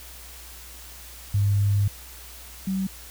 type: tone pair in turn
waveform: sine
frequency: 101.2 / 191.04 Hz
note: G#2 / G3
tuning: -44 / -44 cents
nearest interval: major seventh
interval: 1100 cents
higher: second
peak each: -18 / -23 dBFS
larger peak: first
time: 1.34-1.88 / 2.67-2.87 s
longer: first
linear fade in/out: 5 ms
effects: added 60 Hz sine -45 dBFS peak until 3.1 s + white hiss -44 dBFS RMS until 3.1 s

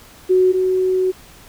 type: tone pair in turn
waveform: sine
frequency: 370.1 / 372.2 Hz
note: F#4 / F#4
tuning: 0 / +10 cents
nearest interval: unison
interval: 10 cents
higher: second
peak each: -10 / -14 dBFS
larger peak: first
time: 0.29-0.53 / 0.53-1.12 s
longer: second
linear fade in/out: 20 ms
effects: pink hiss -44 dBFS RMS until 1.48 s

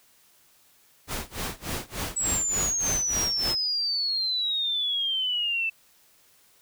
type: noise with tremolo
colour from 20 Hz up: pink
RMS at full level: -30 dBFS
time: 1.07-3.56 s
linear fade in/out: 50 ms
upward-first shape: sine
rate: 3.4 Hz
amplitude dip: 95%
type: exponential sweep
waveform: sine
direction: down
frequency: 7850 to 2637 Hz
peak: -24 dBFS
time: 2.16-5.7 s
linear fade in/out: 10 ms
effects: white hiss -60 dBFS RMS until 6.61 s

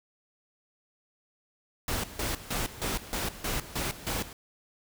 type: noise with tremolo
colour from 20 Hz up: pink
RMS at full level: -31 dBFS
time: 1.88-4.33 s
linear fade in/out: 2 ms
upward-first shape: square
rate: 3.2 Hz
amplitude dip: 80%
effects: none

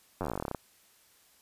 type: slowing click train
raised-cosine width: 1 ms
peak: -19 dBFS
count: 18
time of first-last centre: 0.21-0.548 s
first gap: 10 ms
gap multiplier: 1.08
effects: white hiss -63 dBFS RMS until 1.41 s + resampled to 32000 Hz

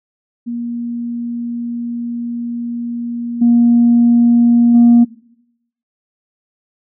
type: tone with level steps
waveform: sine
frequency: 237 Hz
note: A#3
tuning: 29 cents sharp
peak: -19 / -6 / -3 dBFS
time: 0.46-5.05 s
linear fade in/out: 20 ms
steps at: 3.41 / 4.74 s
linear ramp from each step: 10 ms
effects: noise-tail reverb RT60 0.8 s tail -21 dB re dry + tanh soft clip ceiling -2 dBFS

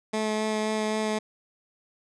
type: tone with vibrato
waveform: 15% pulse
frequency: 215.9 Hz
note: A3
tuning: 33 cents flat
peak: -19 dBFS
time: 0.13-1.19 s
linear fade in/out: 10 ms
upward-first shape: sine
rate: 3.8 Hz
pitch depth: 10 cents each way
effects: resampled to 22050 Hz

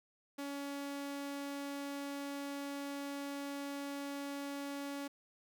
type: tone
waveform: sawtooth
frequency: 281.7 Hz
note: C#4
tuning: 28 cents sharp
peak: -36 dBFS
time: 0.38-5.08 s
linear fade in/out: 10 ms
effects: none

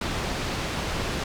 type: low-pass noise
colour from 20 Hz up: pink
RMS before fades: -29 dBFS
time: 0.01-1.24 s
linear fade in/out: 5 ms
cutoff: 5300 Hz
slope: 12 dB/octave
effects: none

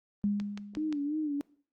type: tone with exponential decay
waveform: sine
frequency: 204.3 Hz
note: G#3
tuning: 28 cents flat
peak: -24 dBFS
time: 0.24-1.16 s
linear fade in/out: 0 ms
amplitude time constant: 200 ms
type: click train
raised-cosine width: 0.2 ms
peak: -25 dBFS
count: 4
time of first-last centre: 0.4-0.926 s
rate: 5.7 Hz
type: tone with vibrato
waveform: sine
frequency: 297.7 Hz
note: D4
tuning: 24 cents sharp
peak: -29 dBFS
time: 0.77-1.41 s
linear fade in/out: 0 ms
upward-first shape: sine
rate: 3 Hz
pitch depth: 83 cents each way
effects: noise-tail reverb RT60 0.5 s tail -21 dB re dry + Opus 24 kbps

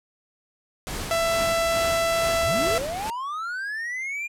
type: noise with tremolo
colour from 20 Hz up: pink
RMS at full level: -31 dBFS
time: 0.87-3.1 s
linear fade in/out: 0 ms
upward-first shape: sine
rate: 2.3 Hz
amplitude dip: 45%
type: tone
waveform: sawtooth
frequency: 666 Hz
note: E5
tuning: 18 cents sharp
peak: -17 dBFS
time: 1.11-2.78 s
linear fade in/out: 0 ms
type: linear sweep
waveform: triangle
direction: up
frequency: 38.89 to 2426 Hz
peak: -26 dBFS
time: 2.42-4.28 s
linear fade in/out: 20 ms
effects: low-pass 12000 Hz 12 dB/octave

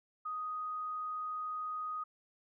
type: tone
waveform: sine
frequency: 1247 Hz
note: D#6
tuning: 3 cents sharp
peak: -36 dBFS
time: 0.25-2.04 s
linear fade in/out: 10 ms
effects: none

